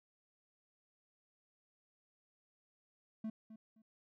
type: tone with echo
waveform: triangle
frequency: 220 Hz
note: A3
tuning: in tune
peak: -36 dBFS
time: 3.24-3.3 s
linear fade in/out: 5 ms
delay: 260 ms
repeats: 2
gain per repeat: -13 dB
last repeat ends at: 3.82 s
effects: none